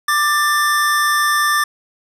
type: tone pair together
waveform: square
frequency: 1183.6 / 1775 Hz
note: D6 / A6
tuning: +13 / +15 cents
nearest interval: perfect fifth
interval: 702 cents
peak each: -17 dBFS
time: 0.08-1.64 s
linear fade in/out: 5 ms
effects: resampled to 32000 Hz + 7-bit